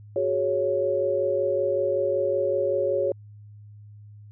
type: chord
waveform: sine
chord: F# suspended second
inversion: none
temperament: equal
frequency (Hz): 370 / 415.3 / 554.4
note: F#4 / G#4 / C#5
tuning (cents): 0 / 0 / 0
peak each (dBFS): -28 / -28 / -23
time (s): 0.16-3.12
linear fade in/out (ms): 2
effects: added 104 Hz sine -43 dBFS peak until 4.31 s